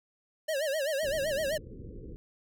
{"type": "tone with vibrato", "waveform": "square", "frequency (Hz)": 586, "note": "D5", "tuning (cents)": -4, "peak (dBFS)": -29, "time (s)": [0.48, 1.58], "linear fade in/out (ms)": 10, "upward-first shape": "sine", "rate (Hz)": 7.8, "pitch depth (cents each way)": 160}
{"type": "low-pass noise", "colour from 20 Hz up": "pink", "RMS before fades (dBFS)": -44, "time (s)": [1.03, 2.16], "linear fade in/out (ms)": 0, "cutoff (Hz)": 510, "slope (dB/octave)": 96}
{"effects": []}